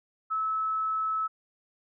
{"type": "tone", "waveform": "sine", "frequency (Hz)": 1300, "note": "E6", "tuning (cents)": -24, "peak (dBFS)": -26, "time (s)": [0.3, 1.28], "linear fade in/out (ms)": 20, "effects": []}